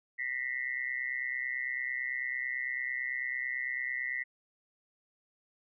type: tone with amplitude modulation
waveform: sine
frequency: 1967 Hz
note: B6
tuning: 7 cents flat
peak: -28 dBFS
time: 0.18-4.24 s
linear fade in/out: 20 ms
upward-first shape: sine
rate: 129 Hz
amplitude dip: 95%
effects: none